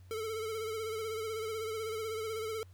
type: tone with vibrato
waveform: square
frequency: 440.8 Hz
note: A4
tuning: 3 cents sharp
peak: -36 dBFS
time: 0.11-2.63 s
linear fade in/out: 0 ms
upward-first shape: sine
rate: 16 Hz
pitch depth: 49 cents each way
effects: added 91 Hz sine -52 dBFS peak until 2.73 s + pink hiss -69 dBFS RMS until 2.73 s